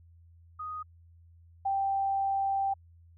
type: tone pair in turn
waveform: sine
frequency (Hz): 1244.5 / 784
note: D#6 / G5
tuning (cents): 0 / 0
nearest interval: minor sixth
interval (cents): 800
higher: first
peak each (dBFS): -35 / -26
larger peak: second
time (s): 0.59-0.83 / 1.65-2.74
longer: second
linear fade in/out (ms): 10
effects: added 84 Hz sine -54 dBFS peak until 3.17 s